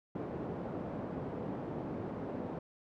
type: band-pass noise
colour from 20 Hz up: pink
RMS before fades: -40 dBFS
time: 0.15-2.59 s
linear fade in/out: 5 ms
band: 160 to 600 Hz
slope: 12 dB/octave
effects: none